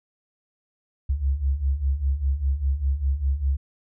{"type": "beating tone pair", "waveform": "sine", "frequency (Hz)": [65.6, 70.6], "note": ["C2", "C#2"], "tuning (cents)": [5, 32], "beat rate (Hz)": 5, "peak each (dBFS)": [-26, -22], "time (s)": [1.09, 3.57], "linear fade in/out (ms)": 10, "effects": []}